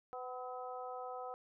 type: harmonic tone with a mistuned harmonic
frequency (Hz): 251.4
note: B3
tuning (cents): +31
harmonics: 2 / 3 / 4 / 5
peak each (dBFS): -46 / -45 / -52 / -49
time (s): 0.13-1.34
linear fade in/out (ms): 0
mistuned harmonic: 5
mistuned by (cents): +31
effects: none